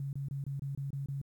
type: tone bursts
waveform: sine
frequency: 138.59 Hz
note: C#3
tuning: in tune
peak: -34 dBFS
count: 8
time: 0-1.215 s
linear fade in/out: 2 ms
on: 130 ms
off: 25 ms
effects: 11-bit